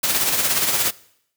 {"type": "noise with tremolo", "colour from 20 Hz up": "white", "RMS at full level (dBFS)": -18, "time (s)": [0.03, 0.91], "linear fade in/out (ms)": 10, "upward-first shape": "sine", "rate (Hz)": 17, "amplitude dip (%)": 45, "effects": ["noise-tail reverb RT60 0.7 s tail -21 dB re dry", "high-pass 80 Hz 12 dB/octave"]}